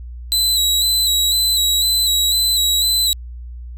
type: tone with vibrato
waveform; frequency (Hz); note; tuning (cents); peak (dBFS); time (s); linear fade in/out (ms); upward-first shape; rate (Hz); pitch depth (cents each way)
sawtooth; 3948; B7; -1; -11; 0.32-3.13; 0; square; 2; 35
effects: added 60 Hz sine -29 dBFS peak until 3.77 s